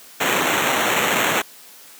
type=noise with sample-and-hold; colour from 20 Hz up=blue; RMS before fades=-19 dBFS; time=0.2-1.42 s; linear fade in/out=10 ms; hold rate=4900 Hz; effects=white hiss -44 dBFS RMS until 1.99 s + high-pass 200 Hz 12 dB/octave